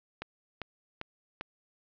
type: click train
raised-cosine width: 0.3 ms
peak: -20 dBFS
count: 4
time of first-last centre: 0.22-1.41 s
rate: 2.52 Hz
effects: low-pass 4000 Hz 12 dB/octave